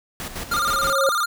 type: noise with tremolo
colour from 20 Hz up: pink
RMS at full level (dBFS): -30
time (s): 0.2-0.93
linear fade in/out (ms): 0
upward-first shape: square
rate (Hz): 6.4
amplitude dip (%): 60
type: tone with exponential growth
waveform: sine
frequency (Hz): 543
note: C#5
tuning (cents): -36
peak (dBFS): -15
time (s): 0.35-1.09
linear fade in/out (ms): 1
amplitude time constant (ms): 160
type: tone with vibrato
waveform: square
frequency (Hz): 1301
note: E6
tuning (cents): -23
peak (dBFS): -20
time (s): 0.51-1.26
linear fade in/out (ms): 10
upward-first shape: square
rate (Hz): 18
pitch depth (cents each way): 120
effects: none